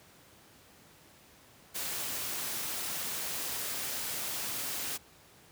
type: noise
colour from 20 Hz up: white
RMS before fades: -36 dBFS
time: 1.74-4.98 s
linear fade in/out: 20 ms
effects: pink hiss -58 dBFS RMS until 5.51 s + high-pass 80 Hz 12 dB/octave